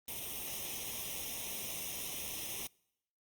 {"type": "noise with comb filter", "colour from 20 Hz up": "white", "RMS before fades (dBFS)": -41, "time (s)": [0.08, 2.67], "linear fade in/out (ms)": 2, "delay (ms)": 0.33, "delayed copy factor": 0.8, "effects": ["noise-tail reverb RT60 0.8 s tail -26 dB re dry", "Opus 32 kbps"]}